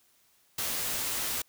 white noise with comb filter, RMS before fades -32 dBFS, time 0.58-1.42 s, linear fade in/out 5 ms, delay 15 ms, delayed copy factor -0.5, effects white hiss -66 dBFS RMS until 1.48 s

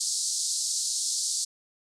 white band-pass noise, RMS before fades -29 dBFS, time 0-1.45 s, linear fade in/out 10 ms, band 4200 to 9000 Hz, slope 48 dB/octave, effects none

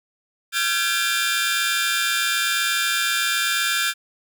sawtooth tone cluster, 1370 / 1560 / 1681 / 2384 / 3610 Hz, F6 / G6 / G#6 / D7 / A7, -34 / -9 / +20 / +25 / +44 cents, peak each -23 dBFS, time 0.52-3.94 s, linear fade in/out 50 ms, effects none

